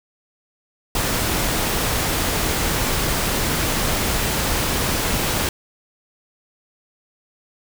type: noise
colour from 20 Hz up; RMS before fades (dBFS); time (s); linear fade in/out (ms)
pink; -21; 0.95-5.49; 2
effects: none